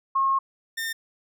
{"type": "tone pair in turn", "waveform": ["sine", "sawtooth"], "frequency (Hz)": [1081, 1813.9], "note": ["C#6", "A#6"], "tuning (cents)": [-44, -48], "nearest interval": "major sixth", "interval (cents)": 896, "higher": "second", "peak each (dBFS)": [-19, -24], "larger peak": "first", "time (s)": [[0.15, 0.39], [0.77, 0.93]], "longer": "first", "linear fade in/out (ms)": 10, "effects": []}